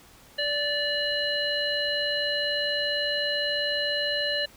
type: harmonic tone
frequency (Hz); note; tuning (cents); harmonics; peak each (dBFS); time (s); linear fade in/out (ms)
583; D5; -13; 1 / 3 / 5 / 7; -30 / -30 / -30 / -30; 0.38-4.46; 10
effects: pink hiss -53 dBFS RMS until 4.56 s